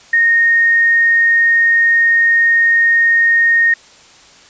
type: tone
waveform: sine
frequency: 1851 Hz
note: A#6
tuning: 13 cents flat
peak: -8 dBFS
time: 0.13-3.74 s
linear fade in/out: 5 ms
effects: white hiss -43 dBFS RMS until 4.49 s + resampled to 16000 Hz